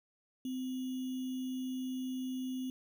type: tone with sample-and-hold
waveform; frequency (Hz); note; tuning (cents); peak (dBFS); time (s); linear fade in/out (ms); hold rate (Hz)
sine; 257.7; C4; -26; -35; 0.45-2.7; 2; 3150
effects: none